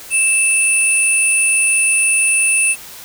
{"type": "tone pair together", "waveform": "sine", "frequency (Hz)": [2637, 9397], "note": ["E7", "D9"], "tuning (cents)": [0, 0], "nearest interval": "octave + minor seventh", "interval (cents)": 2200, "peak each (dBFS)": -14, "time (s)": [0.1, 2.76], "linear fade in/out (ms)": 50, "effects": ["white hiss -35 dBFS RMS until 3.04 s"]}